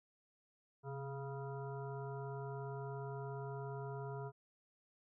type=harmonic tone with a mistuned harmonic; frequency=138.59 Hz; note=C#3; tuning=in tune; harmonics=1 / 3 / 5 / 7 / 9 / 10; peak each=-44 / -47 / -52 / -52 / -59 / -58 dBFS; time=0.83-4.32 s; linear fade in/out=50 ms; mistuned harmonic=1; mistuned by=-73 cents; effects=none